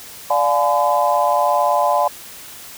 sine chord, D diminished seventh, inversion none, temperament just, 587.3 / 704.8 / 845.8 / 1014.9 Hz, D5 / F5 / Ab5 / Cb6, 0 / +16 / +31 / +47 cents, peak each -19 dBFS, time 0.3-2.08 s, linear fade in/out 5 ms, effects white hiss -37 dBFS RMS until 2.77 s

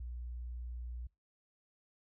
sine tone, 60.2 Hz, B1, 44 cents flat, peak -40 dBFS, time 0-1.07 s, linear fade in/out 5 ms, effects noise-tail reverb RT60 0.3 s tail -26 dB re dry

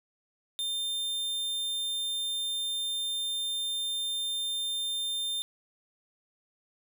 45% pulse tone, 3600 Hz, A7, 39 cents sharp, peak -30 dBFS, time 0.59-5.42 s, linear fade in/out 0 ms, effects none

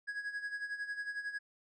triangle tone with tremolo, 1661.2 Hz, G#6, in tune, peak -33 dBFS, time 0.07-1.39 s, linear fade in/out 20 ms, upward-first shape sine, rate 11 Hz, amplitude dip 70%, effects resampled to 22050 Hz

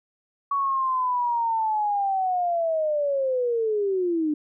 sine linear sweep, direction down, 1126 to 294.4 Hz, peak -21 dBFS, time 0.51-4.34 s, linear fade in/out 5 ms, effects none

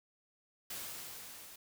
white noise with level ramp, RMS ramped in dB -42 to -53 dBFS, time 0.7-1.56 s, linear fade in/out 5 ms, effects none

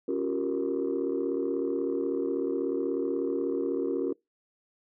sine chord, G half-diminished seventh, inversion second, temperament equal with one note detuned, 277.2 / 349.2 / 385.5 / 466.2 Hz, Db4 / F4 / G4 / Bb4, 0 / 0 / -29 / 0 cents, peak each -31 dBFS, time 0.08-4.13 s, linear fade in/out 5 ms, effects noise-tail reverb RT60 0.2 s tail -25 dB re dry + tanh soft clip ceiling -20 dBFS

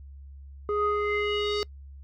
square tone with low-pass filter sweep, 415.3 Hz, G#4, in tune, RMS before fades -27 dBFS, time 0.69-1.63 s, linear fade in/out 0 ms, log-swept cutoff 970 to 4700 Hz, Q 4.2, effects noise-tail reverb RT60 0.1 s tail -25 dB re dry + added 69 Hz sine -42 dBFS peak until 2.03 s

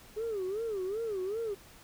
sine tone with vibrato, 412.4 Hz, G#4, 12 cents flat, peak -30 dBFS, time 0.16-1.55 s, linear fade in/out 20 ms, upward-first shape sine, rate 2.6 Hz, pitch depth 200 cents each way, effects tanh soft clip ceiling -29 dBFS + pink hiss -55 dBFS RMS until 1.83 s

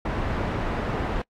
pink low-pass noise, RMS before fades -27 dBFS, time 0.05-1.22 s, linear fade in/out 5 ms, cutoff 1500 Hz, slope 12 dB/octave, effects noise-tail reverb RT60 0.1 s tail -25 dB re dry + AAC 64 kbps

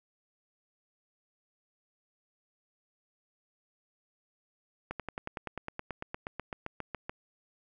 slowing click train, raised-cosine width 0.5 ms, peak -21 dBFS, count 20, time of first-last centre 4.91-7.095 s, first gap 87 ms, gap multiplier 1.03, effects none

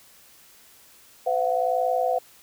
sine tone cluster, 508 / 679 / 740 Hz, B4 / F5 / F#5, +49 / -49 / 0 cents, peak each -25 dBFS, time 1.26-2.19 s, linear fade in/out 10 ms, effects white hiss -53 dBFS RMS until 2.42 s

